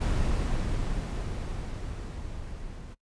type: noise with level ramp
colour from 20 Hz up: brown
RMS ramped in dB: -25 to -41 dBFS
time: 0-2.95 s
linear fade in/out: 20 ms
effects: noise-tail reverb RT60 0.1 s tail -20 dB re dry + resampled to 22050 Hz